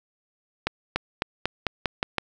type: accelerating click train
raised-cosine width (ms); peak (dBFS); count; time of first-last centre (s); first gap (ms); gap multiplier
0.3; -7; 8; 0.67-2.183; 290; 0.9
effects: none

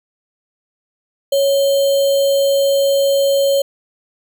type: tone with sample-and-hold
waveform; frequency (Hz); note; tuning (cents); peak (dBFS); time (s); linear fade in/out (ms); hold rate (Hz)
sine; 554.4; C#5; 0; -11; 1.32-3.62; 5; 3675
effects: none

